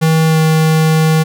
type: tone with pitch glide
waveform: square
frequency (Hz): 160 to 158.44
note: D#3 to D#3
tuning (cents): +49 to +32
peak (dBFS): -9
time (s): 0.01-1.24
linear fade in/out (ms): 20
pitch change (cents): -17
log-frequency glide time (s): 0.27-0.39
effects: none